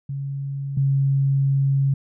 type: tone pair in turn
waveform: sine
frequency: 138.59 / 137.32 Hz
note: C#3 / C#3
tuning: 0 / -16 cents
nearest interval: unison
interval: 16 cents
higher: first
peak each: -25 / -16 dBFS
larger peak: second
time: 0.09-0.77 / 0.77-1.94 s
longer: second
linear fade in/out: 5 ms
effects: none